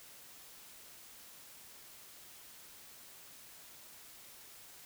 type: silence
effects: white hiss -55 dBFS RMS until 4.85 s